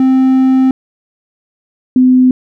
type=tone pair in turn; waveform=triangle / sine; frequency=261.6 / 254.9 Hz; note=C4 / C4; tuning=0 / -45 cents; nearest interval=unison; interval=45 cents; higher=first; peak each=-4 dBFS; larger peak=neither; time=0-0.71 / 1.96-2.31 s; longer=first; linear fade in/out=2 ms; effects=none